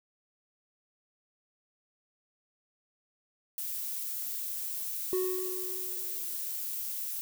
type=noise; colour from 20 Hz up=violet; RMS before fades=-36 dBFS; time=3.58-7.21 s; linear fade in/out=0 ms
type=tone with exponential decay; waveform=triangle; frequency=370 Hz; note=F#4; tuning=in tune; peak=-24 dBFS; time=5.13-6.51 s; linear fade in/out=0 ms; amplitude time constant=300 ms
effects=none